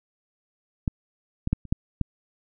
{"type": "clicks", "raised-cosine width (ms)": 5, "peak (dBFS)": [-11, -13, -8, -29, -9, -11], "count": 6, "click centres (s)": [0.878, 1.474, 1.53, 1.653, 1.725, 2.013], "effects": []}